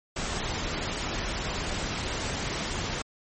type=noise; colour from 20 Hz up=pink; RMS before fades=-31 dBFS; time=0.16-3.02 s; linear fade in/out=5 ms; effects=MP3 32 kbps